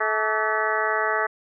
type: harmonic tone with a mistuned harmonic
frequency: 216.4 Hz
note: A3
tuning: 29 cents flat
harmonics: 2 / 3 / 4 / 5 / 6 / 7 / 8 / 9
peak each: -29 / -29 / -29 / -29 / -29 / -29 / -29 / -29 dBFS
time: 0-1.27 s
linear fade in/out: 10 ms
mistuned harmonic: 5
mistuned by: +92 cents
effects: none